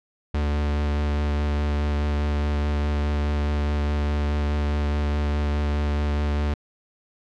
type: tone with vibrato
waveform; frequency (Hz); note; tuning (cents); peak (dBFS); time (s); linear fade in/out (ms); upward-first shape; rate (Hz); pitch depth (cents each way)
45% pulse; 73.5; D2; +2; -21; 0.34-6.54; 5; sine; 4.8; 12
effects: low-pass 4000 Hz 12 dB/octave